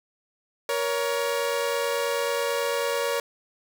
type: tone pair together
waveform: sawtooth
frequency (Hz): 471.6 / 560.8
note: A#4 / C#5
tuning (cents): +20 / +20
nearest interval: minor third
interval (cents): 300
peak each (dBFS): -23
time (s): 0.69-3.2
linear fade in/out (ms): 2
effects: none